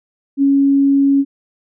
sine tone, 277.2 Hz, C#4, in tune, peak -9 dBFS, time 0.37-1.25 s, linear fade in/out 50 ms, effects none

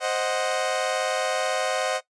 sawtooth chord, C diminished, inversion none, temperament equal, 523.3 / 622.3 / 740 Hz, C5 / Eb5 / Gb5, 0 / 0 / 0 cents, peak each -24 dBFS, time 0-2.01 s, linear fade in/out 50 ms, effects noise-tail reverb RT60 0.1 s tail -17 dB re dry + resampled to 22050 Hz

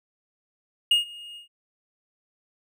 triangle tone with ADSR envelope, 2854 Hz, F7, 37 cents sharp, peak -13 dBFS, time 0.91-1.48 s, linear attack 4 ms, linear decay 130 ms, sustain -24 dB, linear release 120 ms, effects none

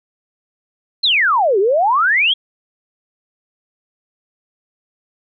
sine exponential two-way sweep, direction down then up, 4298 to 370 to 3394 Hz, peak -11 dBFS, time 1.03-2.34 s, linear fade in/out 10 ms, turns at 1.59 s, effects none

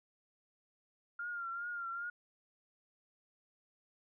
sine tone with vibrato, 1396.9 Hz, F6, in tune, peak -38 dBFS, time 1.19-2.1 s, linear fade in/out 5 ms, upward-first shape triangle, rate 2.5 Hz, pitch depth 59 cents each way, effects none

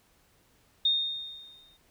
sine tone with exponential decay, 3676 Hz, A#7, 25 cents flat, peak -20 dBFS, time 0.85-1.77 s, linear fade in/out 5 ms, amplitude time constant 200 ms, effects pink hiss -65 dBFS RMS until 1.9 s

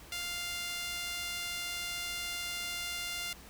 sawtooth tone with high-pass filter, 698.5 Hz, F5, in tune, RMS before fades -38 dBFS, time 0.12-3.33 s, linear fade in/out 2 ms, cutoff 2400 Hz, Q 1.1, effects added 60 Hz sine -58 dBFS peak until 3.49 s + pink hiss -53 dBFS RMS until 3.49 s

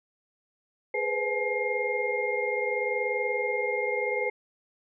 sine tone cluster, 416.2 / 492.3 / 513 / 849 / 2124 Hz, G#4 / B4 / C5 / G#5 / C7, +4 / -6 / -34 / +38 / +25 cents, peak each -32 / -31 / -34 / -36 / -30 dBFS, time 0.94-4.3 s, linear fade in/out 5 ms, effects none

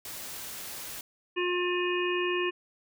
white noise, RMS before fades -40 dBFS, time 0.05-1.01 s, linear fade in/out 2 ms
harmonic tone, 356.8 Hz, F4, 37 cents sharp, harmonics 1 / 3 / 5 / 7 / 8, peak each -28 / -35 / -36 / -34 / -37 dBFS, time 1.36-2.51 s, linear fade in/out 20 ms
effects none

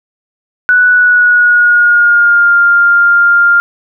sine tone with pitch glide, 1480 to 1400.2 Hz, F#6 to F6, 0 to +4 cents, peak -4 dBFS, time 0.69-3.6 s, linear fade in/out 0 ms, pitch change -96 cents, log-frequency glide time 0.88-2.55 s, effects none

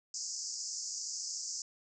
white band-pass noise, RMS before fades -40 dBFS, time 0.14-1.62 s, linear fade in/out 2 ms, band 4800 to 7400 Hz, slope 96 dB/octave, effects none

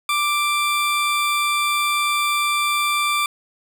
20% pulse tone, 1177 Hz, D6, 3 cents sharp, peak -13 dBFS, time 0.09-3.26 s, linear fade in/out 2 ms, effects none

